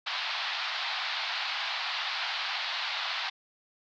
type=band-pass noise; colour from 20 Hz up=white; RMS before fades=-33 dBFS; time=0.06-3.3 s; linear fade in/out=10 ms; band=700 to 4500 Hz; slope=48 dB/octave; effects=none